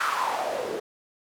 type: noise with band-pass filter sweep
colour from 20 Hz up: white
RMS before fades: -28 dBFS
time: 0-0.8 s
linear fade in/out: 10 ms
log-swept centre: 1400 to 390 Hz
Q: 4.6
effects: none